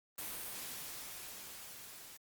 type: noise with level ramp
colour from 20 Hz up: white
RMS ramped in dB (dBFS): -42 to -53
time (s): 0.18-2.17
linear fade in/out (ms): 5
effects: Opus 32 kbps